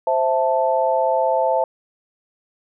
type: chord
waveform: sine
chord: A minor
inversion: first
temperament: equal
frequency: 523.3 / 659.3 / 880 Hz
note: C5 / E5 / A5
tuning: 0 / 0 / 0 cents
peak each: -20 dBFS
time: 0.07-1.64 s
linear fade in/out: 2 ms
effects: none